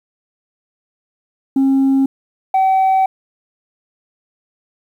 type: tone pair in turn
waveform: sine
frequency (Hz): 270 / 763.7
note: C#4 / G5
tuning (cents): -45 / -45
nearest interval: octave + tritone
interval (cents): 1800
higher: second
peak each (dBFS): -8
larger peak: neither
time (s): 1.56-2.06 / 2.54-3.06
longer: second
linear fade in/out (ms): 5
effects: tanh soft clip ceiling -9 dBFS + 8-bit